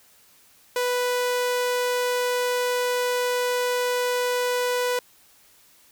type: tone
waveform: sawtooth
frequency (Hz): 493.9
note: B4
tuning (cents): 0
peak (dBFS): -18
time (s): 0.76-4.99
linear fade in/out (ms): 2
effects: white hiss -56 dBFS RMS until 5.91 s